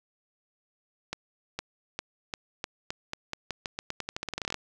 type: accelerating click train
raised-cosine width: 0.2 ms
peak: -15 dBFS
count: 25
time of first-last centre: 1.13-4.543 s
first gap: 460 ms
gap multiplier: 0.87
effects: none